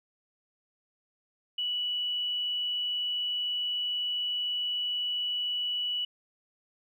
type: tone with tanh clipping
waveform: triangle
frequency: 2949 Hz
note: F#7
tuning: 6 cents flat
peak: -28 dBFS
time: 1.58-6.05 s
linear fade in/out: 5 ms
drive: 2 dB
effects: none